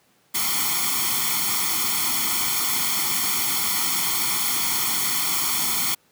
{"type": "noise with comb filter", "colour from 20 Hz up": "white", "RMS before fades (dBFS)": -23, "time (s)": [0.34, 5.95], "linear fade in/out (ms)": 10, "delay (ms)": 0.91, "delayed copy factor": 0.9, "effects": ["pink hiss -61 dBFS RMS until 6.11 s", "high-pass 150 Hz 12 dB/octave"]}